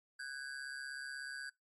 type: ring-modulated tone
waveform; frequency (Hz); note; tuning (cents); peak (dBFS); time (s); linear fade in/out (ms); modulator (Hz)
square; 1568; G6; 0; -40; 0.19-1.5; 10; 68.2
effects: noise-tail reverb RT60 0.2 s tail -24 dB re dry + MP3 48 kbps